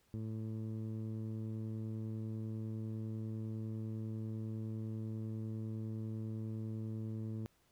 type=tone with low-pass filter; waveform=15% pulse; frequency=110 Hz; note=A2; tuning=in tune; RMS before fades=-41 dBFS; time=0.14-7.46 s; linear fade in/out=0 ms; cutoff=250 Hz; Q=0.54; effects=pink hiss -73 dBFS RMS until 7.71 s